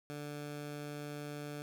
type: tone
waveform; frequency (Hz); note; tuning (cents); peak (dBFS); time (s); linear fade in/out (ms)
15% pulse; 146.83; D3; 0; -35; 0.1-1.62; 0
effects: none